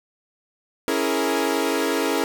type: chord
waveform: sawtooth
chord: A# half-diminished seventh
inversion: first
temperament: equal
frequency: 277.2 / 329.6 / 415.3 / 466.2 Hz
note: C#4 / E4 / G#4 / A#4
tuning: 0 / 0 / 0 / 0 cents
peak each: -22 dBFS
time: 0.88-2.24 s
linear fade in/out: 0 ms
effects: none